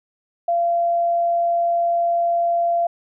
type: tone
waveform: sine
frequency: 686 Hz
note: F5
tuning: 31 cents flat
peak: -16 dBFS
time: 0.48-2.87 s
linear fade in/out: 5 ms
effects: none